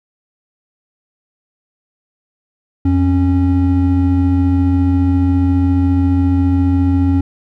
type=tone pair together; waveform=triangle; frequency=86.6 / 274.3 Hz; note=F2 / C#4; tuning=-14 / -18 cents; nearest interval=octave + minor sixth; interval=1996 cents; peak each=-11 dBFS; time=2.85-7.21 s; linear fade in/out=5 ms; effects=none